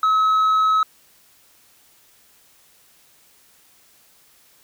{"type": "tone with tanh clipping", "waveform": "sine", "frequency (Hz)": 1285, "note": "E6", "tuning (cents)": -45, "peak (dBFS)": -15, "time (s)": [0.03, 0.83], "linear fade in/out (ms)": 2, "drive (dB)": 3, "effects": ["white hiss -55 dBFS RMS until 4.63 s"]}